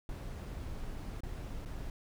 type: noise with dropouts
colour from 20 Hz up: brown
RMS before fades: -41 dBFS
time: 0.09-1.9 s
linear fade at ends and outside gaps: 1 ms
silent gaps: 1.206-1.234 / 1.651-1.658 s
effects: none